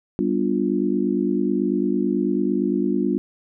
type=chord; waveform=sine; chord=G dominant seventh; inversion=none; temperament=just; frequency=196 / 245 / 294 / 352.8 Hz; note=G3 / B3 / D4 / F4; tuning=0 / -14 / +2 / +18 cents; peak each=-24 dBFS; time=0.19-3.18 s; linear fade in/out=0 ms; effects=none